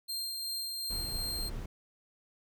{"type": "tone with tremolo", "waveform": "sawtooth", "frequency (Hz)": 4186, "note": "C8", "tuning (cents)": 0, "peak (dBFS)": -31, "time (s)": [0.08, 1.5], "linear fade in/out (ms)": 20, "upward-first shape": "sine", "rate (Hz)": 2.7, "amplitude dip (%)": 25}
{"type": "noise", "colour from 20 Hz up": "brown", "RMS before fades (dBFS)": -39, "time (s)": [0.9, 1.66], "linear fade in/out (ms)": 5}
{"effects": []}